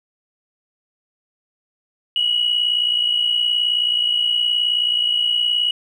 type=tone pair together; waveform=sine; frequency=2905 / 2964 Hz; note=F#7 / F#7; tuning=-32 / +2 cents; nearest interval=unison; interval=34 cents; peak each=-16 / -22 dBFS; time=2.16-5.71 s; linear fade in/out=2 ms; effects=tanh soft clip ceiling -9 dBFS + 9-bit